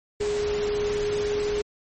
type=tone in noise; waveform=sine; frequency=415.3 Hz; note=G#4; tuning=in tune; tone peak=-23 dBFS; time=0.2-1.62 s; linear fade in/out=10 ms; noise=pink; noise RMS=-34 dBFS; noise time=0.2-1.62 s; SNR=+8 dB; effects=MP3 32 kbps